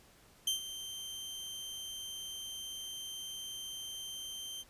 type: tone with ADSR envelope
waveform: sawtooth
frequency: 3131 Hz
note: G7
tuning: 3 cents flat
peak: -25 dBFS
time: 0.47-4.64 s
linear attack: 4 ms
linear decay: 120 ms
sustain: -13 dB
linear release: 34 ms
effects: pink hiss -62 dBFS RMS until 4.69 s + resampled to 32000 Hz